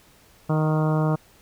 harmonic tone with a mistuned harmonic, 155.56 Hz, D#3, in tune, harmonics 1 / 2 / 3 / 4 / 5 / 6 / 7 / 8 / 9, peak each -20 / -28 / -30 / -30 / -34 / -35 / -35 / -36 / -40 dBFS, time 0.49-1.16 s, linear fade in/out 10 ms, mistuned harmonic 5, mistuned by -19 cents, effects pink hiss -55 dBFS RMS until 1.41 s

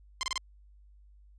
10% pulse tone bursts, 1045 Hz, C6, 2 cents flat, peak -21 dBFS, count 4, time 0.21-0.378 s, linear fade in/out 0 ms, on 21 ms, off 28 ms, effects added 50 Hz sine -54 dBFS peak until 1.38 s + resampled to 24000 Hz

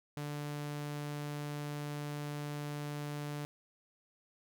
sawtooth tone, 146.83 Hz, D3, in tune, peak -34 dBFS, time 0.17-3.45 s, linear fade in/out 0 ms, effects none

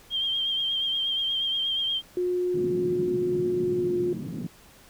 sine tone with vibrato, 3185 Hz, G7, 27 cents sharp, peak -24 dBFS, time 0.1-2.02 s, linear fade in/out 50 ms, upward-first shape triangle, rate 8.4 Hz, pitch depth 42 cents each way
sine tone with pitch glide, 359.4 to 355.1 Hz, F4 to F4, +50 to +29 cents, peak -23 dBFS, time 2.17-4.13 s, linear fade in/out 2 ms, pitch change -21 cents, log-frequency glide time 3.73-3.96 s
white band-pass noise, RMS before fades -34 dBFS, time 2.54-4.47 s, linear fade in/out 5 ms, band 130 to 250 Hz, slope 24 dB/octave
effects pink hiss -53 dBFS RMS until 4.89 s

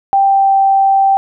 sine tone with pitch glide, 786 to 781 Hz, G5 to G5, +4 to -7 cents, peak -7 dBFS, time 0.13-1.17 s, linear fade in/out 0 ms, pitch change -11 cents, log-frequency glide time 0.24-0.55 s, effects none

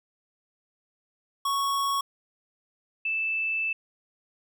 square / sine tone pair in turn, 1109 / 2638 Hz, C#6 / E7, 0 / +1 cents, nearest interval octave + minor third, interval 1501 cents, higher second, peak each -25 dBFS, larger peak neither, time 1.45-2.01 / 3.05-3.73 s, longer second, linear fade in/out 5 ms, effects none

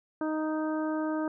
harmonic tone, 311.1 Hz, D#4, in tune, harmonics 1 / 2 / 3 / 4 / 5, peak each -29 / -35 / -39 / -41 / -43 dBFS, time 0.21-1.28 s, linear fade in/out 2 ms, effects none

